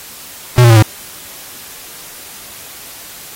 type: tone with pitch steps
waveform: square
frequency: 123.47 / 118.03 / 112.83 / 107.86 Hz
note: B2 / A#2 / A2 / A2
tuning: 0 / +22 / +44 / -34 cents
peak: -4 dBFS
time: 0.58-0.824 s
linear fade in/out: 0 ms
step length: 61 ms
effects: white hiss -33 dBFS RMS until 3.35 s + AAC 48 kbps